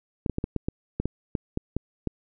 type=clicks; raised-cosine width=3 ms; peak=-13 dBFS; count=12; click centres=0.262 / 0.297 / 0.384 / 0.441 / 0.563 / 0.685 / 1 / 1.056 / 1.352 / 1.574 / 1.766 / 2.073 s; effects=none